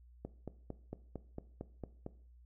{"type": "click train", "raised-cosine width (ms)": 2, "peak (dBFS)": -28, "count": 9, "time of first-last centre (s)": [0.25, 2.064], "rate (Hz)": 4.41, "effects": ["noise-tail reverb RT60 0.5 s tail -17 dB re dry", "added 60 Hz sine -57 dBFS peak until 2.45 s"]}